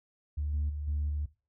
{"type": "tone with level steps", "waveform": "sine", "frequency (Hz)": 73.9, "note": "D2", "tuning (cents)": 11, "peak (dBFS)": [-29, -26, -33, -27, -29], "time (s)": [0.37, 1.26], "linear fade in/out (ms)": 10, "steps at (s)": [0.53, 0.69, 0.87, 1.09], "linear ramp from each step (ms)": 10, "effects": ["noise-tail reverb RT60 0.3 s tail -18 dB re dry", "tanh soft clip ceiling -25 dBFS"]}